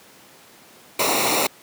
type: noise with comb filter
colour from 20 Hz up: pink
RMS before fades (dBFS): -20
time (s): 0.99-1.47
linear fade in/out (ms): 5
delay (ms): 0.62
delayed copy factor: -0.75
effects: pink hiss -48 dBFS RMS until 1.62 s + high-pass 200 Hz 12 dB/octave